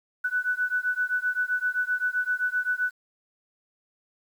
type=beating tone pair; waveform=sine; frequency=1485 / 1492.7 Hz; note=F#6 / F#6; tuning=+6 / +15 cents; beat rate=7.7 Hz; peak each=-27 dBFS; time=0.24-2.91 s; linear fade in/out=10 ms; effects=9-bit